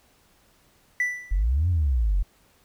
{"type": "tone with exponential decay", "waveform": "triangle", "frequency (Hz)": 1975.5, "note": "B6", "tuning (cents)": 0, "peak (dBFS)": -16, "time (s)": [1, 1.43], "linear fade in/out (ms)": 2, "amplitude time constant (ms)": 93}
{"type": "exponential two-way sweep", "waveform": "sine", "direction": "up then down", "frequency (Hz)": [42, 92, 42], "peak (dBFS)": -18, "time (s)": [1.31, 2.23], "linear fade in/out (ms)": 10, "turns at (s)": 1.69}
{"effects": ["tanh soft clip ceiling -15 dBFS", "pink hiss -61 dBFS RMS until 2.64 s"]}